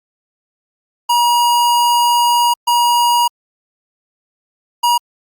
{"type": "tone bursts at uneven times", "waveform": "square", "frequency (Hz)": 956, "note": "A#5", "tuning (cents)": 43, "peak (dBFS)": -11, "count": 3, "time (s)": [[1.09, 2.54], [2.67, 3.28], [4.83, 4.98]], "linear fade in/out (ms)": 10, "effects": ["Opus 48 kbps"]}